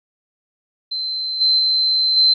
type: tone with level steps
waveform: sine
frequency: 4088 Hz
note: C8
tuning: 41 cents flat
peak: -21 / -12 / -14 / -10 dBFS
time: 0.91-2.34 s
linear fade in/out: 10 ms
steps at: 1.4 / 1.58 / 2.16 s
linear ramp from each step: 20 ms
effects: none